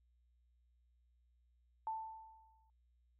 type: tone with exponential decay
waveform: sine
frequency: 885 Hz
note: A5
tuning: 10 cents sharp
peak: -36 dBFS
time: 1.87-2.7 s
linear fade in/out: 1 ms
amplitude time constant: 180 ms
effects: added 60 Hz sine -70 dBFS peak until 3.19 s